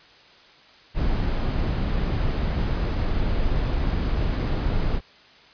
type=noise; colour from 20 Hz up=brown; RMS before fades=-23 dBFS; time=0.94-5.01 s; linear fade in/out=50 ms; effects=white hiss -51 dBFS RMS until 5.53 s + resampled to 11025 Hz